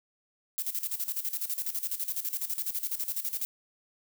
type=noise with tremolo; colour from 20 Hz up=violet; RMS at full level=-31 dBFS; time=0.58-3.45 s; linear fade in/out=0 ms; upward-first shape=square; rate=12 Hz; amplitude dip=75%; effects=none